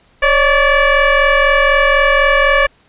sine tone with frequency modulation, 595 Hz, D5, 22 cents sharp, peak -8 dBFS, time 0.22-2.67 s, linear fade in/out 10 ms, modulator 573 Hz, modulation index 3.2, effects pink hiss -52 dBFS RMS until 2.88 s + resampled to 8000 Hz

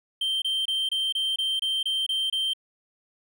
triangle tone bursts, 3136 Hz, G7, in tune, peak -22 dBFS, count 10, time 0.21-2.535 s, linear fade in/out 5 ms, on 210 ms, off 25 ms, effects none

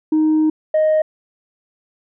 sine tone pair in turn, 311.1 / 622.2 Hz, D#4 / D#5, 0 / 0 cents, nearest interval octave, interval 1200 cents, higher second, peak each -10 dBFS, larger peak neither, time 0.12-0.5 / 0.74-1.02 s, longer first, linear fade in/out 5 ms, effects tanh soft clip ceiling -10 dBFS

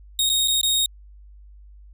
sawtooth tone with dropouts, 3733 Hz, A#7, 2 cents sharp, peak -15 dBFS, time 0.19-0.86 s, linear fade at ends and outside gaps 2 ms, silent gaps 0.293-0.298 / 0.476-0.481 / 0.613-0.631 s, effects added 50 Hz sine -43 dBFS peak until 1.93 s

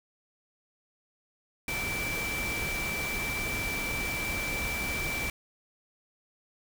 sine tone in noise, 2330 Hz, D7, 14 cents flat, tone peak -32 dBFS, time 1.68-5.3 s, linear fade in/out 2 ms, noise pink, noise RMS -35 dBFS, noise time 1.68-5.3 s, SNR 0 dB, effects none

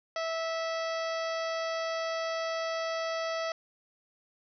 harmonic tone, 654 Hz, E5, 14 cents flat, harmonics 1 / 2 / 3 / 4 / 5 / 6 / 7 / 8 / 9, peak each -32 / -37 / -40 / -46 / -46 / -51 / -46 / -47 / -51 dBFS, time 0.16-3.52 s, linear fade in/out 2 ms, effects none

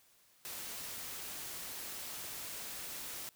white noise, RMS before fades -44 dBFS, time 0.45-3.29 s, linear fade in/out 0 ms, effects white hiss -67 dBFS RMS until 3.35 s

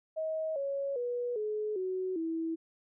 sine tone with pitch steps, 634 / 555.1 / 486.1 / 425.6 / 372.6 / 326.3 Hz, D#5 / C#5 / B4 / G#4 / F#4 / E4, +32 / +2 / -28 / +42 / +12 / -18 cents, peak -31 dBFS, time 0.16-2.56 s, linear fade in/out 20 ms, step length 400 ms, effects none

